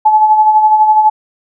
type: tone with tremolo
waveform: sine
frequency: 860 Hz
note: A5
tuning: 40 cents flat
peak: -3 dBFS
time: 0.05-1.1 s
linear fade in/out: 10 ms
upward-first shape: sine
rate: 12 Hz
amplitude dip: 50%
effects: none